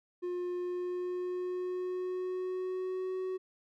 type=tone with pitch glide; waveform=triangle; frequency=356.6 to 373.2 Hz; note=F4 to F#4; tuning=+36 to +15 cents; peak=-31 dBFS; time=0.22-3.38 s; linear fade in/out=20 ms; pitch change=+79 cents; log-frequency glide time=0.56-3.14 s; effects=none